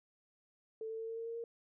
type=tone with pitch steps; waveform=sine; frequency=442.6 / 446.2 / 449.8 / 453.5 / 457.2 / 460.9 / 464.6 Hz; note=A4 / A4 / A4 / A#4 / A#4 / A#4 / A#4; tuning=+10 / +24 / +38 / -48 / -34 / -20 / -6 cents; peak=-39 dBFS; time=0.81-1.44 s; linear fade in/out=2 ms; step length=90 ms; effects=none